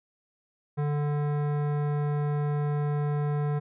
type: tone with hard clipping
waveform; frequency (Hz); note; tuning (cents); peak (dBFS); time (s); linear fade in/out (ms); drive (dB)
sine; 146.83; D3; 0; -27; 0.77-3.6; 20; 16
effects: resampled to 8000 Hz